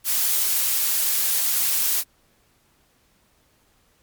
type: noise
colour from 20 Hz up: blue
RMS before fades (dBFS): -21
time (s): 0.04-2.04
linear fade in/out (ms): 50
effects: pink hiss -62 dBFS RMS until 4.02 s + MP3 96 kbps